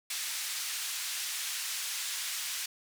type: band-pass noise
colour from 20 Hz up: white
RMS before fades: -36 dBFS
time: 0.1-2.66 s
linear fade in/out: 5 ms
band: 1700 to 9000 Hz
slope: 12 dB/octave
effects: none